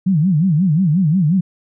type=tone with vibrato; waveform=sine; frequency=169.3 Hz; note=E3; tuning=46 cents sharp; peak=-11 dBFS; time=0.06-1.41 s; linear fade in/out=10 ms; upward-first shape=sine; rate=5.6 Hz; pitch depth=250 cents each way; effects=none